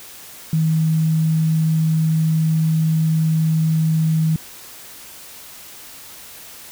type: tone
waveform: sine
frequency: 159.4 Hz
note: D#3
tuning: 42 cents sharp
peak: -14 dBFS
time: 0.53-4.36 s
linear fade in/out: 2 ms
effects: white hiss -39 dBFS RMS until 6.71 s